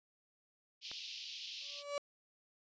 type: band-pass noise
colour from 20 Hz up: pink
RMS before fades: -47 dBFS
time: 0.81-1.84 s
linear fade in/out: 50 ms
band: 2700 to 5400 Hz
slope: 48 dB/octave
type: click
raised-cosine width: 0.3 ms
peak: -32 dBFS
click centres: 0.915 s
type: tone with exponential growth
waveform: 35% pulse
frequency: 574 Hz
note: D5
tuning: 40 cents flat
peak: -32 dBFS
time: 1.61-1.98 s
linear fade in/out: 1 ms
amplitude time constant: 80 ms
effects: resampled to 16000 Hz